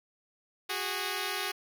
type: tone pair together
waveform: 5% pulse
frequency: 370 / 410.5 Hz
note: F#4 / G#4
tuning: 0 / -20 cents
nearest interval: major second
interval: 180 cents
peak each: -23 dBFS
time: 0.69-1.52 s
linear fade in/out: 10 ms
effects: none